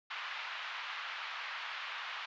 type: band-pass noise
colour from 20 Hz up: pink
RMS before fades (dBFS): -42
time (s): 0.1-2.26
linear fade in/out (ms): 10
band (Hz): 1000 to 3500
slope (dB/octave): 24
effects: resampled to 16000 Hz